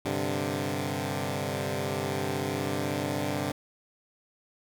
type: chord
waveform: 10% pulse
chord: G suspended fourth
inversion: none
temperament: equal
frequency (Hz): 98 / 130.81 / 146.83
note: G2 / C3 / D3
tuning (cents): 0 / 0 / 0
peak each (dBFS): -25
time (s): 0.05-3.52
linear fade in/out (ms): 5
effects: none